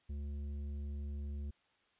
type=tone with tanh clipping; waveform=sine; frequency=71.9 Hz; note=D2; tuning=36 cents flat; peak=-40 dBFS; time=0.09-1.51 s; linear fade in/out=10 ms; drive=9 dB; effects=white hiss -73 dBFS RMS until 1.99 s + resampled to 8000 Hz